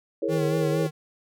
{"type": "chord", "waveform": "sine", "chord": "A# half-diminished seventh", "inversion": "second", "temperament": "equal with one note detuned", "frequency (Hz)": [329.6, 415.3, 466.2, 547.4], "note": ["E4", "G#4", "A#4", "C#5"], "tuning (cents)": [0, 0, 0, -22], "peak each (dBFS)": -29, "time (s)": [0.22, 0.87], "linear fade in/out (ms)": 5}
{"type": "tone with vibrato", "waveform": "square", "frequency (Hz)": 156.2, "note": "D#3", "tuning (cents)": 7, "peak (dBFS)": -26, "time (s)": [0.28, 0.91], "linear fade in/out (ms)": 50, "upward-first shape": "sine", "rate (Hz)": 4.3, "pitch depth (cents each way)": 53}
{"effects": []}